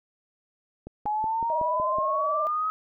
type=click train; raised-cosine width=2 ms; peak=-25 dBFS; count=7; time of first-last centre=0.87-1.985 s; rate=5.38 Hz
type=exponential sweep; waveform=sine; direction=up; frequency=834 to 1277 Hz; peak=-24 dBFS; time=1.06-2.7 s; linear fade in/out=0 ms
type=tone with vibrato; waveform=sine; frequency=622.3 Hz; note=D#5; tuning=in tune; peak=-28 dBFS; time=1.5-2.47 s; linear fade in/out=0 ms; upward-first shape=square; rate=19 Hz; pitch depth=45 cents each way
effects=none